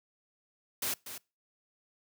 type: noise with echo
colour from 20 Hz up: white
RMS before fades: -33 dBFS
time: 0.82-0.94 s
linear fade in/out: 5 ms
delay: 240 ms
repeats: 1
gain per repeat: -10 dB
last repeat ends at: 1.18 s
effects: noise-tail reverb RT60 0.3 s tail -25 dB re dry + high-pass 100 Hz 12 dB/octave